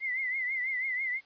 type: tone with vibrato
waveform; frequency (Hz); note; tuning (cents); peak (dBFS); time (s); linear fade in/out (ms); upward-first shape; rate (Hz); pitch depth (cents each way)
sine; 2056; C7; -31; -29; 0-1.21; 50; triangle; 6.1; 98
effects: white hiss -61 dBFS RMS until 1.25 s + resampled to 11025 Hz